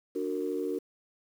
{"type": "chord", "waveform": "sine", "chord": "D augmented", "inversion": "none", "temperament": "just", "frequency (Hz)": [293.7, 367.1, 458.9], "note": ["D4", "F#4", "A#4"], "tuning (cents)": [0, -14, -27], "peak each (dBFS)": [-34, -33, -33], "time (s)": [0.15, 0.79], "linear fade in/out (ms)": 10, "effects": ["tanh soft clip ceiling -20 dBFS", "9-bit"]}